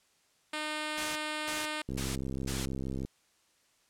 5% pulse tone, 305.2 Hz, D#4, 33 cents flat, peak -22 dBFS, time 0.53-1.82 s, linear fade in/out 5 ms
white noise bursts, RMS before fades -36 dBFS, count 4, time 0.97-2.66 s, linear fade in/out 10 ms, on 190 ms, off 310 ms
click train, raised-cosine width 3 ms, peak -24 dBFS, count 78, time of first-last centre 1.89-3.05 s, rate 66.4 Hz
effects white hiss -69 dBFS RMS until 3.89 s + low-pass 9000 Hz 12 dB/octave

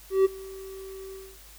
triangle tone with ADSR envelope, 384.3 Hz, G4, 34 cents flat, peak -13 dBFS, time 0.1-1.38 s, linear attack 150 ms, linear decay 20 ms, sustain -23 dB, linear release 250 ms, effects added 50 Hz sine -51 dBFS peak until 1.58 s + white hiss -51 dBFS RMS until 1.58 s

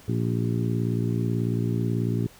harmonic tone with a mistuned harmonic, 58.27 Hz, A#1, in tune, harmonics 2 / 3 / 4 / 5 / 6 / 7, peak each -25 / -29 / -31 / -33 / -35 / -36 dBFS, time 0.08-2.27 s, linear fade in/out 5 ms, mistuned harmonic 7, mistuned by -28 cents, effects pink hiss -51 dBFS RMS until 2.39 s

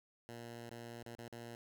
10% pulse tone with dropouts, 117.6 Hz, A#2, 16 cents sharp, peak -39 dBFS, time 0.29-1.55 s, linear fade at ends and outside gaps 0 ms, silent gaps 0.693-0.71 / 1.028-1.063 / 1.152-1.185 / 1.281-1.326 s, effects none

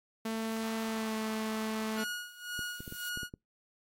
sawtooth tone with pitch glide, 223.2 to 218.9 Hz, A3 to A3, +25 to -9 cents, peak -29 dBFS, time 0.25-2.04 s, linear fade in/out 5 ms, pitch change -34 cents, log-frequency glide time 0.85-1.17 s
violet noise with exponential growth, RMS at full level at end -40 dBFS, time 1.57-3.09 s, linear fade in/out 1 ms, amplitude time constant 330 ms
sawtooth tone with tremolo, 1448 Hz, F#6, 38 cents flat, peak -31 dBFS, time 1.95-3.3 s, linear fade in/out 50 ms, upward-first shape sine, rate 1.9 Hz, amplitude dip 85%
clicks, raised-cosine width 3 ms, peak -30 dBFS, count 7, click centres 2.592 / 2.805 / 2.878 / 2.924 / 3.174 / 3.232 / 3.339 s
effects noise-tail reverb RT60 0.2 s tail -26 dB re dry + AAC 48 kbps

